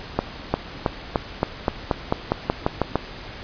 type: accelerating click train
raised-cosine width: 1 ms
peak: -4 dBFS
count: 13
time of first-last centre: 0.19-2.956 s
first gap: 350 ms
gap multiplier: 0.92
effects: pink hiss -37 dBFS RMS until 3.43 s + resampled to 11025 Hz